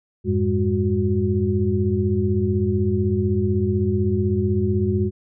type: tone cluster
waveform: sine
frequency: 89.6 / 105.5 / 203.8 / 366.7 Hz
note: F2 / G#2 / G#3 / F#4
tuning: +45 / +28 / -32 / -15 cents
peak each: -23 dBFS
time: 0.24-5.11 s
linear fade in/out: 50 ms
effects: none